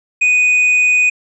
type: tone with tanh clipping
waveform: triangle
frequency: 2485 Hz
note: D#7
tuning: 3 cents flat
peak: -10 dBFS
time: 0.21-1.1 s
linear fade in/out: 10 ms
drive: 8 dB
effects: resampled to 24000 Hz